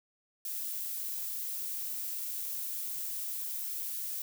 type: noise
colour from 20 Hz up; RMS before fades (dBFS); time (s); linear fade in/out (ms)
violet; -37; 0.45-4.22; 2
effects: none